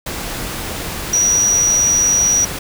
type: tone in noise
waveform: sine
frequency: 5800 Hz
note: F#8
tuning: 35 cents flat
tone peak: -11 dBFS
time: 1.13-2.45 s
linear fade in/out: 5 ms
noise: pink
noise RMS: -25 dBFS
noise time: 0.06-2.59 s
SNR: +11 dB
effects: none